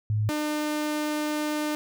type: tone pair in turn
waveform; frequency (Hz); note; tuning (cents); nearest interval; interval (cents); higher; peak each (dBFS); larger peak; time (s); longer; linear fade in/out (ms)
sine / sawtooth; 106.6 / 301.5; G#2 / D4; +46 / +46; octave + tritone; 1800; second; -22; neither; 0.1-0.29 / 0.29-1.75; second; 0
effects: none